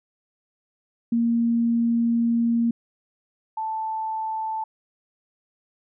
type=tone pair in turn; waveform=sine; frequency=233.1 / 880.1 Hz; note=A#3 / A5; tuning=0 / 0 cents; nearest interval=octave + major seventh; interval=2300 cents; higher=second; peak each=-18 / -25 dBFS; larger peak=first; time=1.12-2.71 / 3.57-4.64 s; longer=first; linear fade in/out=5 ms; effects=none